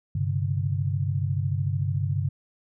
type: chord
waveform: sine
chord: G suspended fourth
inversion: none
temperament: equal with one note detuned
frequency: 98 / 130.81 / 144.56 Hz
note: G2 / C3 / D3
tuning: 0 / 0 / -27 cents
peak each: -26 / -29 / -28 dBFS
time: 0.15-2.29 s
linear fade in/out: 5 ms
effects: none